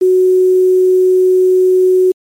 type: tone with quantisation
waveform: sine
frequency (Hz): 370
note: F#4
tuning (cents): 0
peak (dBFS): -6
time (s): 0.01-2.12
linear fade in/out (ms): 10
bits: 6
effects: MP3 64 kbps